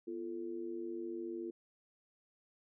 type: tone with amplitude modulation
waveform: sine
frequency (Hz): 343.3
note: F4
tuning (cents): -30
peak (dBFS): -35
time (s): 0.07-1.51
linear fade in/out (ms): 10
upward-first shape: sine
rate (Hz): 99.6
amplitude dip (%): 85
effects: none